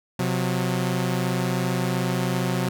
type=tone pair together; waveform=sawtooth; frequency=128.5 / 181.37 Hz; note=C3 / F#3; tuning=-31 / -34 cents; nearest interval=tritone; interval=597 cents; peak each=-21 dBFS; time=0.19-2.69 s; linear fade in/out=5 ms; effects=none